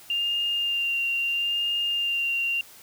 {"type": "tone with vibrato", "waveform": "sine", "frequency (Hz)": 2794, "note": "F7", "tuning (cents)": 0, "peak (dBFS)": -23, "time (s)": [0.1, 2.61], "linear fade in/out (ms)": 2, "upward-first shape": "sine", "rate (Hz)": 0.76, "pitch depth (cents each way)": 18, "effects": ["white hiss -49 dBFS RMS until 2.82 s"]}